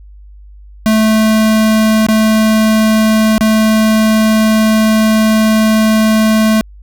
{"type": "tone with dropouts", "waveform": "square", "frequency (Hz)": 218.3, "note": "A3", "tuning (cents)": -13, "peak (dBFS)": -8, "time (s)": [0.86, 6.61], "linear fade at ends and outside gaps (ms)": 0, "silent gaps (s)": [[2.065, 2.086], [3.38, 3.409]], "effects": ["added 50 Hz sine -33 dBFS peak until 6.82 s"]}